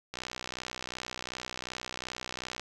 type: click train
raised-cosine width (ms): 0.2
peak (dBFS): -19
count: 155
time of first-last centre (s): 0.14-2.596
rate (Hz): 62.7
effects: none